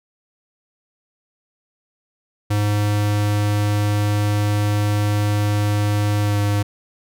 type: tone with pitch glide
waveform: square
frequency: 103.83 to 102.58 Hz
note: G#2 to G#2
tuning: 0 to -21 cents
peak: -17 dBFS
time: 2.5-6.63 s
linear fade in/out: 10 ms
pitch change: -21 cents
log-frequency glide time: 6.22-6.38 s
effects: none